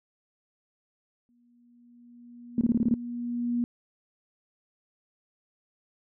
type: tone with exponential growth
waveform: sine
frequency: 240 Hz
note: B3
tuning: 49 cents flat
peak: -23 dBFS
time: 1.29-3.64 s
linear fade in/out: 0 ms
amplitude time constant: 510 ms
type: tone bursts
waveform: sine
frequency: 233.1 Hz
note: A#3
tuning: in tune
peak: -19 dBFS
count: 7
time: 2.58-2.941 s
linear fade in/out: 2 ms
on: 31 ms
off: 24 ms
effects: none